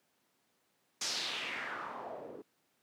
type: noise with low-pass filter sweep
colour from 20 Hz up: white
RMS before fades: -40 dBFS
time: 1.01-2.42 s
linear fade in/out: 5 ms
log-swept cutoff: 6300 to 380 Hz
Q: 2.7
effects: pink hiss -75 dBFS RMS until 2.82 s + high-pass 200 Hz 12 dB/octave